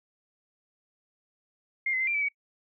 sine tone with pitch steps, 2120 / 2045 / 2081 / 2372 / 2304 / 2262 Hz, C7 / C7 / C7 / D7 / D7 / C#7, +22 / -40 / -10 / +17 / -34 / +34 cents, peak -25 dBFS, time 1.86-2.286 s, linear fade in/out 5 ms, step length 71 ms, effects noise-tail reverb RT60 0.1 s tail -23 dB re dry

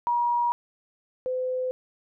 sine tone pair in turn, 956 / 509.9 Hz, A#5 / C5, +43 / -45 cents, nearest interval major seventh, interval 1088 cents, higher first, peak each -21 / -25 dBFS, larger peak first, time 0.07-0.52 / 1.26-1.71 s, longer neither, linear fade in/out 0 ms, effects none

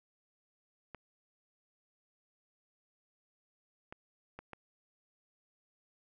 clicks, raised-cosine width 0.5 ms, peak -30 dBFS, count 4, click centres 0.947 / 3.925 / 4.39 / 4.533 s, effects none

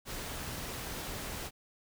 pink noise, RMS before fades -40 dBFS, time 0.05-1.51 s, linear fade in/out 50 ms, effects none

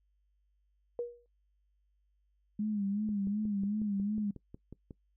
sine tone with exponential decay, 478.5 Hz, A#4, 45 cents sharp, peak -29 dBFS, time 0.99-1.26 s, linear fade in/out 1 ms, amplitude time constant 57 ms
sine tone with vibrato, 205.6 Hz, G#3, 17 cents flat, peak -30 dBFS, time 2.59-4.31 s, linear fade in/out 5 ms, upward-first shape sine, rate 2.7 Hz, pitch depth 77 cents each way
click train, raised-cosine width 3 ms, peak -33 dBFS, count 11, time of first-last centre 3.09-4.908 s, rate 5.5 Hz
effects noise-tail reverb RT60 0.1 s tail -20 dB re dry + added 50 Hz sine -70 dBFS peak until 5.16 s

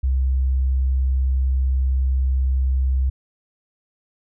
sine tone, 65.41 Hz, C2, in tune, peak -16 dBFS, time 0.03-3.1 s, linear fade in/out 10 ms, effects none

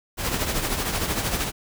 pink noise with tremolo, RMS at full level -23 dBFS, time 0.17-1.52 s, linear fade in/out 50 ms, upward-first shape triangle, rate 13 Hz, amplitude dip 60%, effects none

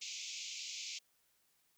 white band-pass noise, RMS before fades -45 dBFS, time 0.01-0.99 s, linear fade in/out 10 ms, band 2200 to 7100 Hz, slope 96 dB/octave, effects white hiss -75 dBFS RMS until 1.77 s

